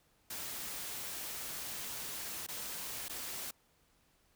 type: noise with dropouts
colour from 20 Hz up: white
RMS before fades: -42 dBFS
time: 0.3-3.51 s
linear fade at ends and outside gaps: 5 ms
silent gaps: 2.466-2.485 / 3.084-3.095 s
effects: pink hiss -71 dBFS RMS until 4.35 s